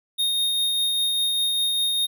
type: tone with tremolo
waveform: square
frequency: 3700 Hz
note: A#7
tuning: 14 cents flat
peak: -20 dBFS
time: 0.18-2.07 s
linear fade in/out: 20 ms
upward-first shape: triangle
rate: 5 Hz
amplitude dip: 25%
effects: none